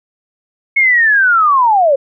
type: linear sweep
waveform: sine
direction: down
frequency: 2198 to 523.3 Hz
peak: -7 dBFS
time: 0.76-1.96 s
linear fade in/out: 10 ms
effects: none